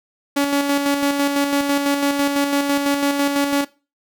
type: tone with tremolo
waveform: sawtooth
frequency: 282.8 Hz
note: C#4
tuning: 35 cents sharp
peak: -11 dBFS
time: 0.36-3.65 s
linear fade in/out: 10 ms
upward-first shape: square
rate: 6 Hz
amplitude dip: 40%
effects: noise-tail reverb RT60 0.3 s tail -19 dB re dry